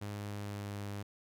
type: tone with pitch glide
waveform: sawtooth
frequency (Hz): 102.8 to 101.33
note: G#2 to G#2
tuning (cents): -17 to -42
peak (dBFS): -35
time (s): 0.01-1.03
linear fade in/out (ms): 10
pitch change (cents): -25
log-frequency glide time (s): 0.17-0.82
effects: none